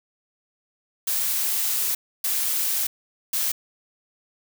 blue noise bursts at uneven times, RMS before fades -24 dBFS, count 3, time 1.07-1.95 / 2.24-2.87 / 3.33-3.52 s, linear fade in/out 5 ms, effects none

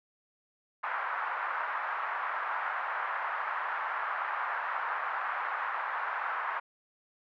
pink band-pass noise, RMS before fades -34 dBFS, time 0.83-6.6 s, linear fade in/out 10 ms, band 930 to 1600 Hz, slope 24 dB/octave, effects none

